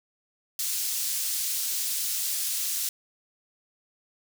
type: high-pass noise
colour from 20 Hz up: pink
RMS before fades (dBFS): -29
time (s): 0.59-2.89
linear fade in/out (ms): 2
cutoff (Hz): 5700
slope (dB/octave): 12
effects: none